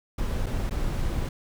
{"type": "noise with dropouts", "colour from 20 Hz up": "brown", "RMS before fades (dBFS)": -27, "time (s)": [0.18, 1.29], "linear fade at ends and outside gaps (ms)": 5, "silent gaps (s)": [[0.461, 0.465], [0.696, 0.708]], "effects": []}